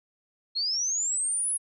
sine linear sweep, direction up, 4169 to 10548 Hz, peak -25 dBFS, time 0.55-1.58 s, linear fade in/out 20 ms, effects none

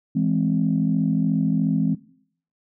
sine chord, E augmented, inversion none, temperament equal, 164.81 / 207.7 / 261.6 Hz, E3 / G#3 / B#3, 0 / 0 / 0 cents, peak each -22 dBFS, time 0.15-1.95 s, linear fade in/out 10 ms, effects noise-tail reverb RT60 0.6 s tail -18 dB re dry + tanh soft clip ceiling -9 dBFS

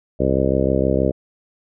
harmonic tone, 66.4 Hz, C2, 26 cents sharp, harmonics 1 / 2 / 3 / 4 / 5 / 6 / 7 / 8 / 9, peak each -24 / -24 / -24 / -24 / -24 / -24 / -24 / -24 / -24 dBFS, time 0.19-1.12 s, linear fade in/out 20 ms, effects none

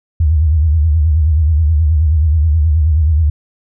sine tone with vibrato, 77.78 Hz, D#2, in tune, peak -8 dBFS, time 0.2-3.3 s, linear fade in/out 5 ms, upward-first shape sine, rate 9.4 Hz, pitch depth 130 cents each way, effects none

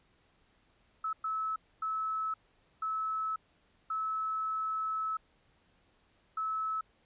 sine tone bursts at uneven times, 1300 Hz, E6, 24 cents flat, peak -31 dBFS, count 6, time 1.04-1.13 / 1.24-1.56 / 1.82-2.34 / 2.82-3.36 / 3.9-5.17 / 6.37-6.81 s, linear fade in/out 5 ms, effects pink hiss -69 dBFS RMS until 7.05 s + resampled to 8000 Hz

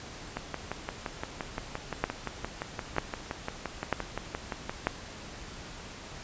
two click trains, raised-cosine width 0.5 ms, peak -10 / -17 dBFS, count 4 / 26, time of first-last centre 2.04-4.87 / 0.37-4.695 s, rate 1.06 / 5.78 Hz, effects pink hiss -44 dBFS RMS until 6.23 s + resampled to 16000 Hz

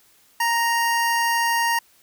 25% pulse tone, 932.3 Hz, A#5, in tune, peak -15 dBFS, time 0.4-1.79 s, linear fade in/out 5 ms, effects white hiss -57 dBFS RMS until 2.02 s

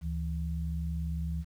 sine tone pair together, 73.42 / 164.82 Hz, D2 / E3, 0 / 0 cents, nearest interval octave + major second, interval 1400 cents, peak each -32 / -35 dBFS, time 0.01-1.45 s, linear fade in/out 50 ms, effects 10-bit

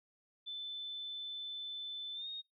sine tone with pitch glide, 3520 to 3719 Hz, A7 to A#7, 0 to -5 cents, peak -40 dBFS, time 0.46-2.42 s, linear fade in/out 20 ms, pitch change +95 cents, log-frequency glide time 2.14-2.28 s, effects noise-tail reverb RT60 0.2 s tail -26 dB re dry

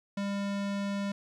square tone, 200 Hz, G3, 35 cents sharp, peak -31 dBFS, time 0.17-1.12 s, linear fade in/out 5 ms, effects low-pass 6000 Hz 12 dB/octave + 12-bit

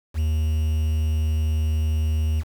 triangle tone with quantisation, 77.78 Hz, D#2, in tune, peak -17 dBFS, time 0.14-2.44 s, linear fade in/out 50 ms, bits 7, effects none

